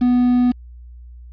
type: tone with quantisation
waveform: triangle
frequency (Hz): 246.9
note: B3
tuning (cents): 0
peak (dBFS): -10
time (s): 0.01-0.52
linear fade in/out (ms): 10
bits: 6
effects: added 60 Hz sine -36 dBFS peak until 1.32 s + resampled to 11025 Hz